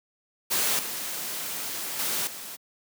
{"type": "noise with level steps", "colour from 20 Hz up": "white", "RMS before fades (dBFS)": [-25, -33, -28, -39], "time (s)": [0.5, 2.57], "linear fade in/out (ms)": 20, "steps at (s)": [0.79, 1.99, 2.27], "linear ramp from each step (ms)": 2, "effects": ["high-pass 150 Hz 12 dB/octave"]}